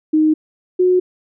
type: tone pair in turn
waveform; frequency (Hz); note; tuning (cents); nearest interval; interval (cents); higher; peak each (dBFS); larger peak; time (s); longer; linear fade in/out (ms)
sine; 310.4 / 364.8; D#4 / F#4; -4 / -24; minor third; 280; second; -10; neither; 0.13-0.34 / 0.79-1; neither; 10
effects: none